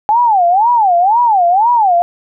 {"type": "tone with vibrato", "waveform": "sine", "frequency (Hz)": 818, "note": "G#5", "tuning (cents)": -26, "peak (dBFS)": -7, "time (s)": [0.09, 2.02], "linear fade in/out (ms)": 0, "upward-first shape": "sine", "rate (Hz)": 2, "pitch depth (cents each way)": 300, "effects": []}